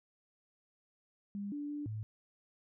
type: tone with pitch steps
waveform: sine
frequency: 201.8 / 291 / 293.4 / 108.1 Hz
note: G#3 / D4 / D4 / A2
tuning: -49 / -16 / -2 / -30 cents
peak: -37 dBFS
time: 1.35-2.03 s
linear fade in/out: 0 ms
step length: 170 ms
effects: none